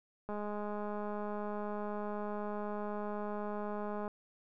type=click train; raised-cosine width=1 ms; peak=-27 dBFS; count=789; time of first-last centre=0.29-4.078 s; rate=208 Hz; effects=none

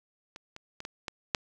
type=clicks; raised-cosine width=0.2 ms; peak=-26 / -26 / -23 / -20 / -17 / -8 dBFS; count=6; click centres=0.361 / 0.564 / 0.804 / 0.851 / 1.082 / 1.348 s; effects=none

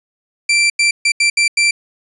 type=tone bursts at uneven times; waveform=sawtooth; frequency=2350 Hz; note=D7; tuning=1 cent sharp; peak=-7 dBFS; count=6; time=0.49-0.7 / 0.79-0.91 / 1.05-1.12 / 1.2-1.3 / 1.37-1.48 / 1.57-1.71 s; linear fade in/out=5 ms; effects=resampled to 24000 Hz + 8-bit

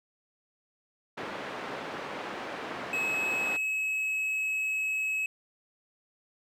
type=band-pass noise; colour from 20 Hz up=pink; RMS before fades=-38 dBFS; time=1.17-3.57 s; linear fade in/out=10 ms; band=320 to 2200 Hz; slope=12 dB/octave
type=tone; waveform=triangle; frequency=2571 Hz; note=E7; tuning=44 cents flat; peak=-26 dBFS; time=2.93-5.26 s; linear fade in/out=2 ms
effects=none

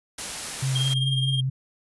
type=noise; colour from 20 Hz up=white; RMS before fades=-32 dBFS; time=0.18-0.94 s; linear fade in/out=5 ms
type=tone with vibrato; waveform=sine; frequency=131.8 Hz; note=C3; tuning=13 cents sharp; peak=-22 dBFS; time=0.62-1.5 s; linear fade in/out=10 ms; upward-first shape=sine; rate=4.8 Hz; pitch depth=30 cents each way
type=tone with tremolo; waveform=triangle; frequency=3216 Hz; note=G7; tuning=44 cents sharp; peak=-21 dBFS; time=0.75-1.41 s; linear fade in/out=10 ms; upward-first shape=triangle; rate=19 Hz; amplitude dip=70%
effects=resampled to 24000 Hz

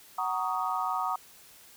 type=chord; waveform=sine; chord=D# minor seventh; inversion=first; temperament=just; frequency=746.7 / 933.4 / 1120.1 / 1244.5 Hz; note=F#5 / A#5 / C#6 / D#6; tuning=+16 / +2 / +18 / 0 cents; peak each=-33 / -33 / -35 / -32 dBFS; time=0.18-1.16 s; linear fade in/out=5 ms; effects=white hiss -54 dBFS RMS until 1.76 s

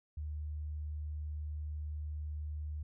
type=tone; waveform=sine; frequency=75.5 Hz; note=D2; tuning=48 cents sharp; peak=-37 dBFS; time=0.17-2.83 s; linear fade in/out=5 ms; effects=none

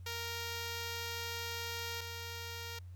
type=tone pair in turn; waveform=5% pulse; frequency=466.2 / 466.2 Hz; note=A#4 / A#4; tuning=0 / 0 cents; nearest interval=unison; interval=0 cents; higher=neither; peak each=-27 / -31 dBFS; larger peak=first; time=0.06-2.01 / 2.01-2.79 s; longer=first; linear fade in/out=5 ms; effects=added 89 Hz sine -46 dBFS peak until 2.95 s + pink hiss -72 dBFS RMS until 2.95 s

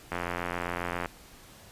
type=click train; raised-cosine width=0.5 ms; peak=-16 dBFS; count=83; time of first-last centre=0.12-1.058 s; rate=87.4 Hz; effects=pink hiss -52 dBFS RMS until 1.71 s + resampled to 32000 Hz

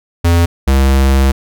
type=tone pair in turn; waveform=square; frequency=85.2 / 67.23 Hz; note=F2 / C2; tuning=-42 / +48 cents; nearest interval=major third; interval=410 cents; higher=first; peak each=-8 dBFS; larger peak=neither; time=0.24-0.46 / 0.67-1.32 s; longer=second; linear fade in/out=10 ms; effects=none

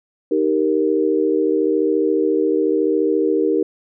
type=chord; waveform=sine; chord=Eb major; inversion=none; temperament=equal; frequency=311.1 / 392 / 466.2 Hz; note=Eb4 / G4 / Bb4; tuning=0 / 0 / 0 cents; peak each=-19 dBFS; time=0.31-3.63 s; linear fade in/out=5 ms; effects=none

